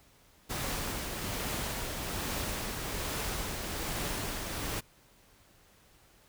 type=noise with tremolo; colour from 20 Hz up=pink; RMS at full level=-34 dBFS; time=0.49-4.81 s; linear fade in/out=20 ms; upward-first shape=triangle; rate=1.2 Hz; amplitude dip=35%; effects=pink hiss -62 dBFS RMS until 6.28 s